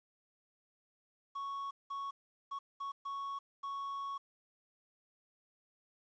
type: tone bursts at uneven times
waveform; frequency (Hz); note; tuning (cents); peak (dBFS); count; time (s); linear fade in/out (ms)
triangle; 1110; C#6; +2; -36; 6; 1.35-1.71 / 1.9-2.11 / 2.51-2.59 / 2.8-2.92 / 3.05-3.39 / 3.63-4.18; 10
effects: resampled to 16000 Hz + 11-bit